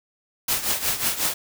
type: noise with tremolo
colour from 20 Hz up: white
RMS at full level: -21 dBFS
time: 0.48-1.34 s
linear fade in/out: 5 ms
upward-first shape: triangle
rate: 5.5 Hz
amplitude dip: 80%
effects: none